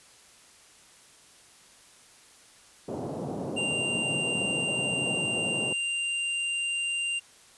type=band-pass noise; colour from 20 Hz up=pink; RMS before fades=-34 dBFS; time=2.88-5.73 s; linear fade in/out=5 ms; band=130 to 740 Hz; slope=24 dB/octave
type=tone; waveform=square; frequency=2786 Hz; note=F7; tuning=5 cents flat; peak=-28 dBFS; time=3.56-7.2 s; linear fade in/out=20 ms
effects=white hiss -55 dBFS RMS until 7.57 s + resampled to 24000 Hz